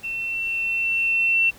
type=tone with level ramp; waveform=sine; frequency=2699 Hz; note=E7; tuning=40 cents sharp; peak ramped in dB=-26 to -15 dBFS; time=0.03-1.51 s; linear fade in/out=20 ms; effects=pink hiss -48 dBFS RMS until 1.58 s